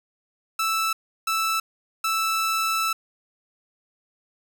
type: tone bursts at uneven times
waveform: sawtooth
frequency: 1318.5 Hz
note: E6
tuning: in tune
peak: -18 dBFS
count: 3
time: 0.59-0.93 / 1.27-1.6 / 2.04-2.93 s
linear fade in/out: 5 ms
effects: none